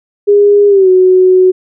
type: tone with pitch glide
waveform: sine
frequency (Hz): 408.5 to 370.3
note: G#4 to F#4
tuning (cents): -29 to +1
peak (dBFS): -3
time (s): 0.27-1.52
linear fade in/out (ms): 20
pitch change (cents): -170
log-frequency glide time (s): 0.68-0.89
effects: none